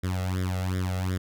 sawtooth tone with flanger, 92.4 Hz, F#2, 2 cents flat, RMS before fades -28 dBFS, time 0.03-1.18 s, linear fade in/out 10 ms, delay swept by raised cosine 0.56 to 1.54 ms, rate 2.7 Hz, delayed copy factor +0.9, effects none

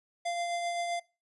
square tone with tremolo, 692 Hz, F5, 16 cents flat, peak -30 dBFS, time 0.25-1 s, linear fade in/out 10 ms, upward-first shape triangle, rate 7.7 Hz, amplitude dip 35%, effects noise-tail reverb RT60 0.3 s tail -23 dB re dry + resampled to 24000 Hz

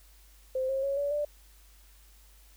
sine tone with pitch steps, 520 / 536.5 / 553.5 / 571 / 589.1 Hz, C5 / C5 / C#5 / D5 / D5, -11 / +43 / -3 / -49 / +5 cents, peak -27 dBFS, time 0.55-1.25 s, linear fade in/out 5 ms, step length 140 ms, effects added 50 Hz sine -55 dBFS peak until 2.56 s + white hiss -61 dBFS RMS until 2.56 s

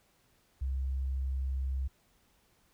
sine tone, 66.3 Hz, C2, 23 cents sharp, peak -30 dBFS, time 0.61-1.88 s, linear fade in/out 10 ms, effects pink hiss -69 dBFS RMS until 2.73 s

